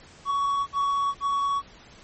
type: tone bursts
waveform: triangle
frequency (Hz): 1121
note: C#6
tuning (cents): +19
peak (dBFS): -20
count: 3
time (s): 0.25-1.622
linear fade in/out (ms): 50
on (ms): 420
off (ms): 56
effects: pink hiss -50 dBFS RMS until 2.03 s + MP3 32 kbps